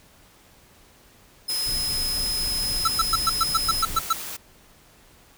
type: tone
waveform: sawtooth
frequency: 5100 Hz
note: D#8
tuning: 42 cents sharp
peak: -22 dBFS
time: 1.48-3.83 s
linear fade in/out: 10 ms
type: noise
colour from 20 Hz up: white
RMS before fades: -34 dBFS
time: 1.49-4.37 s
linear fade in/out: 10 ms
type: noise with tremolo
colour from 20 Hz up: brown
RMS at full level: -33 dBFS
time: 1.66-4.01 s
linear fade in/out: 10 ms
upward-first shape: triangle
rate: 4 Hz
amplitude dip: 35%
type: tone bursts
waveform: square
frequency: 1324 Hz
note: E6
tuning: 7 cents sharp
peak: -18 dBFS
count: 10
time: 2.85-4.13 s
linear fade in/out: 5 ms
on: 29 ms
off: 110 ms
effects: pink hiss -54 dBFS RMS until 5.37 s